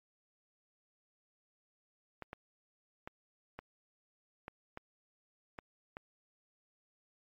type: clicks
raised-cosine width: 0.5 ms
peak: -28 dBFS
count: 8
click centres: 2.223 / 2.331 / 3.075 / 3.59 / 4.481 / 4.774 / 5.588 / 5.969 s
effects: MP3 48 kbps